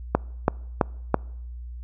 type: click train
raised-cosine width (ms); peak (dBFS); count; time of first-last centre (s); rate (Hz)
1; -3; 4; 0.15-1.143; 3.02
effects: noise-tail reverb RT60 0.8 s tail -26 dB re dry + added 60 Hz sine -34 dBFS peak until 1.83 s